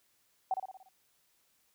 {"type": "tone with echo", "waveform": "sine", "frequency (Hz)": 760, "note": "F#5", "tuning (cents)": 46, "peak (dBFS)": -27, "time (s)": [0.51, 0.54], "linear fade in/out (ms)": 2, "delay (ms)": 58, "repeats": 6, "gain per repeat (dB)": -5, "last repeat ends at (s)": 0.888, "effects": ["white hiss -72 dBFS RMS until 1.74 s"]}